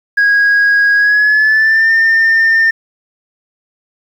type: tone with pitch glide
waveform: sine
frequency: 1647 to 1806.5 Hz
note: G#6 to A6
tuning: -15 to +45 cents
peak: -5 dBFS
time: 0.17-2.71 s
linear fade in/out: 10 ms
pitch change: +160 cents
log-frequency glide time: 0.96-1.9 s
effects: tanh soft clip ceiling -5 dBFS + 7-bit